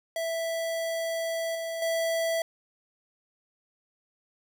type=tone with level steps; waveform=square; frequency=659.3 Hz; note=E5; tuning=in tune; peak=-29 / -32 / -26 dBFS; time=0.16-2.42 s; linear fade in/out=2 ms; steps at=1.55 / 1.82 s; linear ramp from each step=2 ms; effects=none